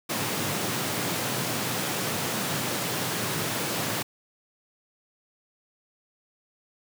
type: high-pass noise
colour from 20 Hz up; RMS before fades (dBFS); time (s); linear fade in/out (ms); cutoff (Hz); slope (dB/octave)
pink; -29; 0.09-4.03; 10; 100; 96
effects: none